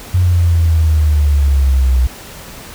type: exponential sweep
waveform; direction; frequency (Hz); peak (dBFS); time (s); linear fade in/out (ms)
sine; down; 91.4 to 62.1; -8; 0.14-2.07; 5
effects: pink hiss -33 dBFS RMS until 2.74 s